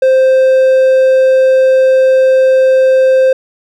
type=tone; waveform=triangle; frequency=523.3 Hz; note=C5; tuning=in tune; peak=-3 dBFS; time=0.02-3.33 s; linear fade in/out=5 ms; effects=none